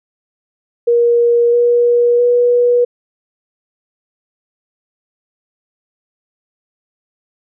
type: tone with pitch steps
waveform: sine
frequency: 473.6 / 479.4 / 485.2 Hz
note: A#4 / A#4 / B4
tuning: +27 / +48 / -31 cents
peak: -8 dBFS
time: 0.87-2.85 s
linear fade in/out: 10 ms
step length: 660 ms
effects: none